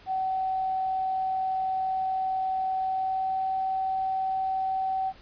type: tone with pitch glide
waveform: sine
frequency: 758 to 762.4 Hz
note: F#5 to G5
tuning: +42 to -48 cents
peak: -25 dBFS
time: 0.06-5.13 s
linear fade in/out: 50 ms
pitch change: +10 cents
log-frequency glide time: 2.76-3.52 s
effects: pink hiss -53 dBFS RMS until 5.21 s + resampled to 11025 Hz